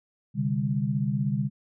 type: chord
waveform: sine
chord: C suspended second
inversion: none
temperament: equal with one note detuned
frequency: 130.81 / 146.83 / 200.8 Hz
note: C3 / D3 / G3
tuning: 0 / 0 / +42 cents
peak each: -28 dBFS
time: 0.34-1.5 s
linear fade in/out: 50 ms
effects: none